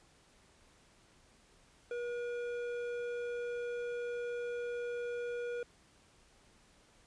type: tone with hard clipping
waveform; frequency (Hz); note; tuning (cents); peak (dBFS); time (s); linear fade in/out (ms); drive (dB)
sine; 480.7; B4; -47; -38; 1.91-5.63; 2; 10
effects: pink hiss -65 dBFS RMS until 7.06 s + resampled to 22050 Hz